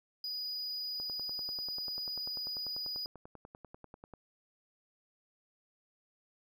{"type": "tone", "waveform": "triangle", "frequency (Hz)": 4936, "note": "D#8", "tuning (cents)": -15, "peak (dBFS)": -35, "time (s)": [0.24, 3.06], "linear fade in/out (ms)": 2}
{"type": "click train", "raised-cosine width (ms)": 1, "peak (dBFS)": -35, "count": 33, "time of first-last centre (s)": [1, 4.137], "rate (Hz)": 10.2}
{"effects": []}